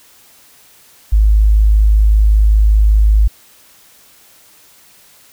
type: tone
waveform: sine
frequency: 52.6 Hz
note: G#1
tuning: 23 cents sharp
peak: -6 dBFS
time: 1.12-3.28 s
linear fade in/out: 10 ms
effects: white hiss -46 dBFS RMS until 5.32 s